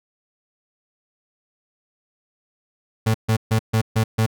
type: tone bursts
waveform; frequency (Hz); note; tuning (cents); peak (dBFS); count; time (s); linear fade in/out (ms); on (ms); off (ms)
35% pulse; 110.8; A2; +13; -14; 6; 3.06-4.264; 10; 84; 140
effects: none